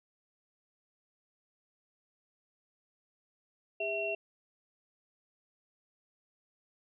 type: tone cluster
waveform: sine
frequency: 403.7 / 656 / 2730 Hz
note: G#4 / E5 / F7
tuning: -49 / -9 / -40 cents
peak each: -38 / -35 / -35 dBFS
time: 3.8-4.15 s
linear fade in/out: 5 ms
effects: none

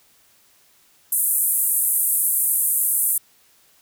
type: band-pass noise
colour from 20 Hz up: white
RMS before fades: -20 dBFS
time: 1.12-3.18 s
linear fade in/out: 5 ms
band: 8800 to 14000 Hz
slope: 48 dB/octave
effects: white hiss -57 dBFS RMS until 3.81 s

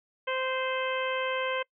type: harmonic tone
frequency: 520 Hz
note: C5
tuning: 11 cents flat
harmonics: 1 / 2 / 3 / 4 / 5 / 6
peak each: -31 / -34 / -36 / -37 / -38 / -39 dBFS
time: 0.27-1.63 s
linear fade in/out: 10 ms
effects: noise-tail reverb RT60 0.1 s tail -25 dB re dry

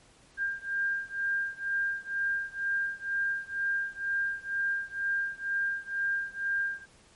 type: beating tone pair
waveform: sine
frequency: 1598 / 1600.1 Hz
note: G6 / G6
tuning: +33 / +35 cents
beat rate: 2.1 Hz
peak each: -31 / -32 dBFS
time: 0.37-6.86 s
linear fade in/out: 50 ms
effects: pink hiss -59 dBFS RMS until 7.15 s + MP3 48 kbps

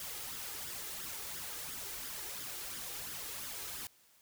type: noise with flanger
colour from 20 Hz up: white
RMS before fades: -43 dBFS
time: 0-3.87 s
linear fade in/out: 2 ms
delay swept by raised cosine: 0.58 to 2.48 ms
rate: 2.9 Hz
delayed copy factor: +0.55
effects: white hiss -66 dBFS RMS until 4.21 s

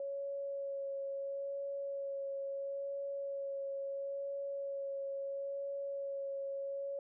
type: tone with vibrato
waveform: sine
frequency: 554.4 Hz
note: C#5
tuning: in tune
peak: -37 dBFS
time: 0-6.99 s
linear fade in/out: 2 ms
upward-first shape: sine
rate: 0.74 Hz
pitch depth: 12 cents each way
effects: none

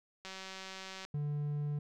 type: click train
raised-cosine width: 0.2 ms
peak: -28 dBFS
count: 153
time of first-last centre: 0.25-1.05 s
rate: 190 Hz
type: tone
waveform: triangle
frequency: 146.83 Hz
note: D3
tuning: in tune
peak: -31 dBFS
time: 1.14-1.79 s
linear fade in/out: 5 ms
effects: none

